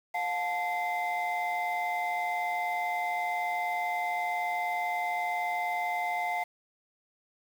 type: tone cluster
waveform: sine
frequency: 712 / 873 / 2072 Hz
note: F5 / A5 / C7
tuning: +33 / -14 / -17 cents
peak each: -30 / -32 / -32 dBFS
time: 0.14-6.44 s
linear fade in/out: 10 ms
effects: tanh soft clip ceiling -24 dBFS + 8-bit